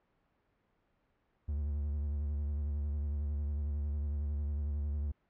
triangle tone with vibrato, 72.9 Hz, D2, 12 cents flat, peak -30 dBFS, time 1.48-5.12 s, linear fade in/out 10 ms, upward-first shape sine, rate 11 Hz, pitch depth 54 cents each way, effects pink hiss -75 dBFS RMS until 5.29 s + low-pass 2000 Hz 12 dB/octave

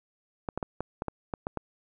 clicks, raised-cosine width 1 ms, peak -17 dBFS, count 9, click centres 0.488 / 0.576 / 0.628 / 0.806 / 1.021 / 1.083 / 1.338 / 1.469 / 1.573 s, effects none

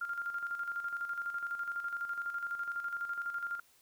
sine tone with tremolo, 1396.9 Hz, F6, in tune, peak -33 dBFS, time 0.01-3.6 s, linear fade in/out 5 ms, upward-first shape square, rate 12 Hz, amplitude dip 55%, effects white hiss -66 dBFS RMS until 3.81 s

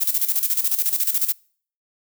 violet noise with tremolo, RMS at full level -19 dBFS, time 0-1.33 s, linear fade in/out 20 ms, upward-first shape square, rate 14 Hz, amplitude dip 70%, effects noise-tail reverb RT60 0.5 s tail -26 dB re dry

